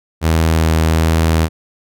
sawtooth tone with vibrato, 80.6 Hz, E2, 38 cents flat, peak -7 dBFS, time 0.21-1.49 s, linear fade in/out 50 ms, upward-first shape sine, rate 1.3 Hz, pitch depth 9 cents each way, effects none

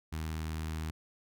sawtooth tone with notch filter, 79 Hz, D#2, 27 cents sharp, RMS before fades -37 dBFS, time 0.12-0.91 s, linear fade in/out 10 ms, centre 540 Hz, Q 1.1, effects none

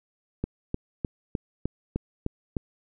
click train, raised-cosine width 3 ms, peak -14 dBFS, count 8, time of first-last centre 0.44-2.568 s, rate 3.29 Hz, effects none

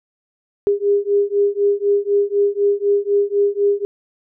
sine beating tone pair, 403.2 / 407.2 Hz, G4 / G#4, +49 / -34 cents, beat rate 4 Hz, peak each -17 dBFS, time 0.67-3.85 s, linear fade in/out 0 ms, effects none

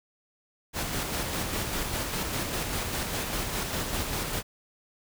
pink noise with tremolo, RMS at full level -30 dBFS, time 0.73-4.43 s, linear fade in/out 50 ms, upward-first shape square, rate 5 Hz, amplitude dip 30%, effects none

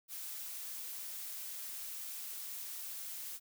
blue noise, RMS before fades -44 dBFS, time 0.08-3.4 s, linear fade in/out 50 ms, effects none

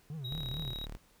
triangle tone with vibrato, 140.2 Hz, C#3, 20 cents sharp, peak -36 dBFS, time 0.1-0.73 s, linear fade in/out 2 ms, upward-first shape triangle, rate 4.5 Hz, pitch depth 290 cents each way
triangle tone with tremolo, 3817 Hz, A#7, 40 cents sharp, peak -37 dBFS, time 0.24-0.86 s, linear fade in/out 10 ms, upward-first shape triangle, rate 14 Hz, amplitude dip 30%
sawtooth tone, 36.69 Hz, D1, 1 cent flat, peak -37 dBFS, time 0.31-0.97 s, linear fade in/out 0 ms
effects pink hiss -65 dBFS RMS until 1.2 s

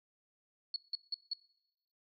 sine tone bursts, 4372 Hz, C#8, 25 cents flat, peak -33 dBFS, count 4, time 0.74-1.334 s, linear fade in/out 2 ms, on 21 ms, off 170 ms, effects noise-tail reverb RT60 0.9 s tail -22 dB re dry

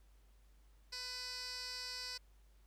15% pulse tone with band-pass filter, 499.6 Hz, B4, 20 cents sharp, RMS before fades -45 dBFS, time 0.92-2.18 s, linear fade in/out 10 ms, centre 4800 Hz, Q 2.6, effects added 50 Hz sine -62 dBFS peak until 2.66 s + pink hiss -75 dBFS RMS until 2.66 s

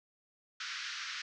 pink band-pass noise, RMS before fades -41 dBFS, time 0.6-1.22 s, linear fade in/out 5 ms, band 1300 to 6000 Hz, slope 48 dB/octave, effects none

